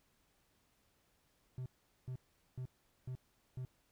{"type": "tone bursts", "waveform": "triangle", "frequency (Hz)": 127.8, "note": "C3", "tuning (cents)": -40, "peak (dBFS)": -38, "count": 5, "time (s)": [1.58, 3.65], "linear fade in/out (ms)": 0, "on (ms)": 78, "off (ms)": 420, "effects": ["pink hiss -75 dBFS RMS until 3.91 s"]}